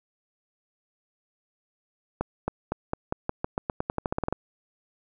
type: accelerating click train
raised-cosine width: 1 ms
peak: -12 dBFS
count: 18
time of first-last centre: 2.21-4.326 s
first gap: 270 ms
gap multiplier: 0.89
effects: none